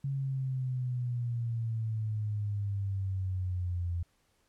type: exponential sweep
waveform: sine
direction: down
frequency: 138.6 to 85.5 Hz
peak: -30 dBFS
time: 0.04-4.03 s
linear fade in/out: 5 ms
effects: pink hiss -72 dBFS RMS until 4.48 s + low-pass 12000 Hz 12 dB/octave